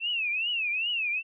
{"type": "tone with vibrato", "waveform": "sine", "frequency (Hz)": 2637, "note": "E7", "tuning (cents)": 0, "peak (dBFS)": -26, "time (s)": [0, 1.23], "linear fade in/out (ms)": 50, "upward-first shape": "triangle", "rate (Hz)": 2.5, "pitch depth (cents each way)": 210, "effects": []}